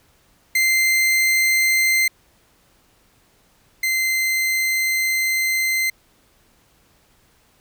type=tone pair in turn; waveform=40% pulse; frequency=2082 / 2074 Hz; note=C7 / C7; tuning=-9 / -16 cents; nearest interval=unison; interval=7 cents; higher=first; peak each=-14 / -17 dBFS; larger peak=first; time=0.55-2.08 / 3.83-5.9 s; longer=second; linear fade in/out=5 ms; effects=pink hiss -58 dBFS RMS until 7.6 s